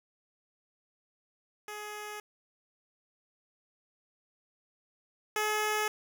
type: tone pair in turn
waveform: 10% pulse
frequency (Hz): 420 / 425.6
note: G#4 / G#4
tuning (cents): +19 / +42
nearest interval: unison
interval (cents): 23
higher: second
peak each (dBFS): -31 / -20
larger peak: second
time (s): 1.68-2.2 / 5.36-5.88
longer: neither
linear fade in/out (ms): 2
effects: none